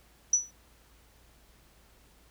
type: tone with exponential decay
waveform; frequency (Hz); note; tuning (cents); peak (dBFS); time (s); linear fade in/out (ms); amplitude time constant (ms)
sine; 5920; F#8; 0; -17; 0.33-0.51; 5; 38
effects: added 56 Hz sine -62 dBFS peak until 2.3 s + pink hiss -62 dBFS RMS until 2.3 s